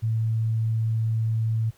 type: tone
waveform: sine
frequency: 111.9 Hz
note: A2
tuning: 30 cents sharp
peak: -21 dBFS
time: 0.02-1.71 s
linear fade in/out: 20 ms
effects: pink hiss -59 dBFS RMS until 1.77 s